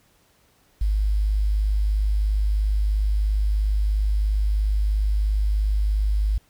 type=tone with quantisation; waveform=sine; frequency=51.5 Hz; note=G#1; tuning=14 cents flat; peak=-18 dBFS; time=0.81-6.38 s; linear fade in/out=5 ms; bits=8; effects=pink hiss -61 dBFS RMS until 6.49 s